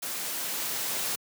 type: noise with level ramp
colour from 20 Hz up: white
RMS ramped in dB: -34 to -30 dBFS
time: 0.02-1.16 s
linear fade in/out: 10 ms
effects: high-pass 150 Hz 12 dB/octave